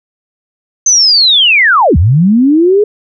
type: linear two-way sweep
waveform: sine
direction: down then up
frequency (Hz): 6272 to 70 to 428.5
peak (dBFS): -4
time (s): 0.86-2.84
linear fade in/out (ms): 5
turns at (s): 1.97
effects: none